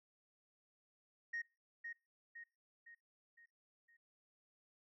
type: tone with echo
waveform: sine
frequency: 1864.7 Hz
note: A#6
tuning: in tune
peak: -38 dBFS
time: 1.33-1.42 s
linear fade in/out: 10 ms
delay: 510 ms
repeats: 5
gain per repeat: -6 dB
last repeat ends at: 3.97 s
effects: noise-tail reverb RT60 0.3 s tail -23 dB re dry + tanh soft clip ceiling -36 dBFS